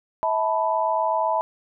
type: chord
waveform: sine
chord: E suspended fourth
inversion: none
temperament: equal with one note detuned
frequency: 646.4 / 880 / 987.8 Hz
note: E5 / A5 / B5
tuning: -34 / 0 / 0 cents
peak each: -24 dBFS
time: 0.23-1.41 s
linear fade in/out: 0 ms
effects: none